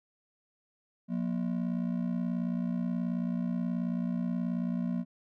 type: ring-modulated tone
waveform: triangle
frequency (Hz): 208.5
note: G#3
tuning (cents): +7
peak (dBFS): -24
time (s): 1.08-5.05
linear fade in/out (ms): 50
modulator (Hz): 29.3
effects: none